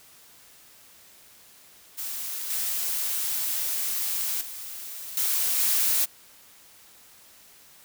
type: noise with level steps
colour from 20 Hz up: blue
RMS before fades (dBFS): -33 / -28 / -38 / -25 / -23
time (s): 1.97-6.06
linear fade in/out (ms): 20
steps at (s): 2.5 / 4.41 / 5.17 / 5.58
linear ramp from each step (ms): 2
effects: white hiss -53 dBFS RMS until 7.84 s